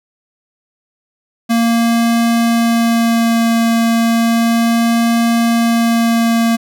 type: tone with vibrato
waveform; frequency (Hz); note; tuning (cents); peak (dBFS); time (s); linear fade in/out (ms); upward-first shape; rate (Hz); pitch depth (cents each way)
square; 231; A#3; -16; -11; 1.49-6.57; 20; sine; 0.33; 10
effects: none